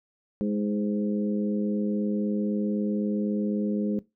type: harmonic tone with a mistuned harmonic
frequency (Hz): 103.83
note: G#2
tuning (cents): 0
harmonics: 2 / 3 / 4 / 5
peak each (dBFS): -25 / -33 / -34 / -37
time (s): 0.41-3.99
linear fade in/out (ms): 0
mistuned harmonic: 3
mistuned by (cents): +23
effects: noise-tail reverb RT60 0.2 s tail -19 dB re dry